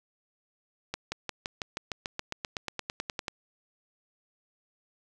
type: accelerating click train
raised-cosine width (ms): 0.2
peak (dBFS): -15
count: 19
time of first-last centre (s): 0.94-3.282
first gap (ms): 180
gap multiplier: 0.96
effects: none